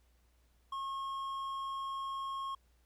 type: tone with hard clipping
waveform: triangle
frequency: 1084 Hz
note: C#6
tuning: 39 cents flat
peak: -38 dBFS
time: 0.72-2.55 s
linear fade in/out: 5 ms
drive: 9 dB
effects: added 60 Hz sine -67 dBFS peak until 2.85 s + pink hiss -75 dBFS RMS until 2.85 s